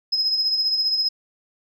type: tone with tremolo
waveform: sine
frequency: 5110 Hz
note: D#8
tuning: 45 cents sharp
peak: -15 dBFS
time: 0.12-1.09 s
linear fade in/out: 10 ms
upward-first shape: triangle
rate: 15 Hz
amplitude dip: 60%
effects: tanh soft clip ceiling -13 dBFS